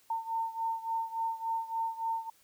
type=beating tone pair; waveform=sine; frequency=905 / 908.5 Hz; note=A5 / A#5; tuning=+48 / -45 cents; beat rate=3.5 Hz; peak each=-33 / -36 dBFS; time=0.1-2.3 s; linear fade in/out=5 ms; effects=white hiss -65 dBFS RMS until 2.43 s